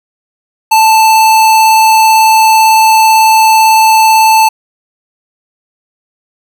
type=tone with vibrato; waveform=square; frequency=881 Hz; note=A5; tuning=2 cents sharp; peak=-4 dBFS; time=0.71-4.49 s; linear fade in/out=10 ms; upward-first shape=triangle; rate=18 Hz; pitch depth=8 cents each way; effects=none